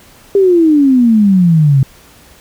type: exponential sweep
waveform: sine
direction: down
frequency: 404.6 to 130.81 Hz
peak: -5 dBFS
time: 0.35-1.83 s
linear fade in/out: 2 ms
effects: pink hiss -42 dBFS RMS until 2.4 s